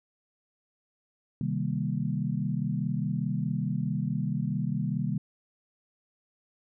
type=chord; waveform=sine; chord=C minor seventh; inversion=none; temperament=equal; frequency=130.81 / 155.56 / 196 / 233.1 Hz; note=C3 / Eb3 / G3 / Bb3; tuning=0 / 0 / 0 / 0 cents; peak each=-32 / -31 / -32 / -35 dBFS; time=1.41-5.18 s; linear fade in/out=2 ms; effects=none